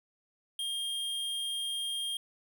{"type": "tone", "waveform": "square", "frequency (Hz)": 3218, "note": "G7", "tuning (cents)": 45, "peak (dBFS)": -33, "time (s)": [0.59, 2.17], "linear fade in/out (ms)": 2, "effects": []}